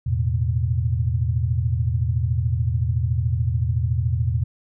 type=chord; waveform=sine; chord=E suspended fourth; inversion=none; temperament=just; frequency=82.41 / 109.88 / 123.61 Hz; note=E2 / A2 / B2; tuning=0 / -2 / +2 cents; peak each=-23 dBFS; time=0.06-4.44 s; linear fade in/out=10 ms; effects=none